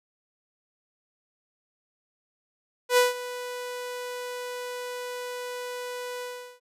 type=tone with ADSR envelope; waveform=sawtooth; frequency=494.1 Hz; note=B4; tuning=1 cent sharp; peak=-12 dBFS; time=2.89-6.6 s; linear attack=83 ms; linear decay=160 ms; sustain=-17 dB; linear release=380 ms; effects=resampled to 32000 Hz